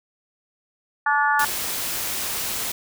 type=harmonic tone; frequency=289.6 Hz; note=D4; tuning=24 cents flat; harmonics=3 / 4 / 5 / 6; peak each=-21 / -24 / -22 / -24 dBFS; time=1.06-1.45 s; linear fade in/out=5 ms
type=noise; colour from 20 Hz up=white; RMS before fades=-27 dBFS; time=1.39-2.72 s; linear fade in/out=5 ms
effects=none